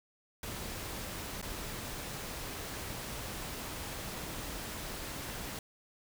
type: noise with dropouts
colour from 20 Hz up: pink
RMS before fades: -41 dBFS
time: 0.43-5.59 s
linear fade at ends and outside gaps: 2 ms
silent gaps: 1.416-1.426 s
effects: none